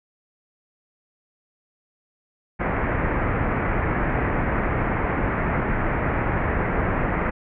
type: low-pass noise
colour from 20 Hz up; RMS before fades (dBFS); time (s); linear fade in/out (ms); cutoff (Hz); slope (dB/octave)
pink; -23; 2.59-7.31; 20; 2200; 48
effects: none